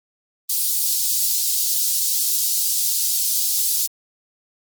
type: high-pass noise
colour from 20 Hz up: white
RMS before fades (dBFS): -20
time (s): 0.49-3.87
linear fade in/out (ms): 10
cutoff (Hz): 4200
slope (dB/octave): 24
effects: Opus 24 kbps